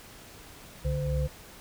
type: tone cluster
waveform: sine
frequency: 65.1 / 68 / 144.1 / 513 Hz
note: C2 / C#2 / D3 / C5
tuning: -8 / -33 / -33 / -34 cents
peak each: -32 / -34 / -29 / -34 dBFS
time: 0.84-1.28 s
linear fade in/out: 20 ms
effects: pink hiss -49 dBFS RMS until 1.6 s